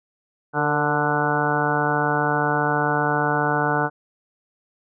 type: harmonic tone with a mistuned harmonic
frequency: 147.5 Hz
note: D3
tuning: 8 cents sharp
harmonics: 1 / 2 / 3 / 4 / 5 / 6 / 7 / 8 / 9 / 10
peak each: -27 / -28 / -27 / -30 / -26 / -26 / -31 / -31 / -30 / -25 dBFS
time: 0.53-3.9 s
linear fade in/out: 50 ms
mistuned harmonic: 3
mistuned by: +35 cents
effects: none